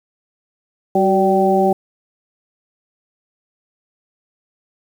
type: harmonic tone with a mistuned harmonic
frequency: 193.4 Hz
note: G3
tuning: 23 cents flat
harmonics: 1 / 2 / 3 / 4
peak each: -18 / -16 / -19 / -16 dBFS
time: 0.95-1.73 s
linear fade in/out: 5 ms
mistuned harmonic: 2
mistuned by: -51 cents
effects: 7-bit